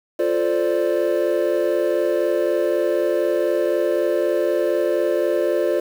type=chord; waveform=triangle; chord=D minor seventh; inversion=first; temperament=equal; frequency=349.2 / 440 / 523.3 / 587.3 Hz; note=F4 / A4 / C5 / D5; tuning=0 / 0 / 0 / 0 cents; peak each=-20 / -23 / -21 / -20 dBFS; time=0.19-5.8 s; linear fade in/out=5 ms; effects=7-bit